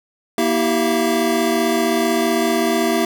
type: tone cluster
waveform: square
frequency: 236.9 / 322.7 / 387.3 / 675 Hz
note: A#3 / E4 / G4 / E5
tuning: +28 / -37 / -21 / +41 cents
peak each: -22 dBFS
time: 0.38-3.05 s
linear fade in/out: 2 ms
effects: none